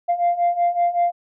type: beating tone pair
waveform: sine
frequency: 693 / 698.3 Hz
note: F5 / F5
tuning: -14 / 0 cents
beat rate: 5.3 Hz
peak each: -20 / -17 dBFS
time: 0.08-1.12 s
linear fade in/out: 20 ms
effects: tanh soft clip ceiling -12 dBFS